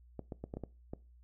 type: clicks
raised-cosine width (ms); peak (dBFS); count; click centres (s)
2; -27; 7; 0.193 / 0.322 / 0.44 / 0.539 / 0.57 / 0.637 / 0.935
effects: noise-tail reverb RT60 0.3 s tail -21 dB re dry + added 60 Hz sine -57 dBFS peak until 1.23 s